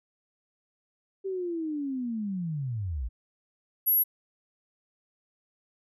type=linear sweep; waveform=sine; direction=down; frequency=392 to 51.91 Hz; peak=-29 dBFS; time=1.24-3.09 s; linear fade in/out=20 ms
type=tone; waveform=sine; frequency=11590 Hz; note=F#9; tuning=37 cents flat; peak=-20 dBFS; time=3.86-4.04 s; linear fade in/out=20 ms
effects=none